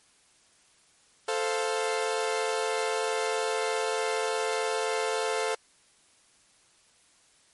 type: chord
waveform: sawtooth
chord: F major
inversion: first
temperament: equal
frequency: 440 / 523.3 / 698.5 Hz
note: A4 / C5 / F5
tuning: 0 / 0 / 0 cents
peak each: -25 / -28 / -30 dBFS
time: 1.28-5.55 s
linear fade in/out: 5 ms
effects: white hiss -62 dBFS RMS until 7.53 s + MP3 48 kbps